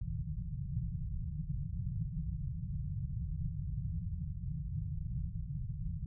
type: low-pass noise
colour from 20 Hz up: white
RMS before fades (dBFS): -38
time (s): 0.01-6.06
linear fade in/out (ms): 2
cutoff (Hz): 170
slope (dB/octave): 96
effects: none